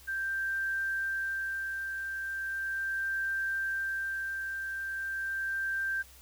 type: tone with tremolo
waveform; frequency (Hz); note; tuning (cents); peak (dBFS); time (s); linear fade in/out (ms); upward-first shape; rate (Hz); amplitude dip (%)
sine; 1574; G6; +7; -29; 0.07-6.03; 20; sine; 0.38; 40
effects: added 64 Hz sine -56 dBFS peak until 6.21 s + white hiss -56 dBFS RMS until 6.21 s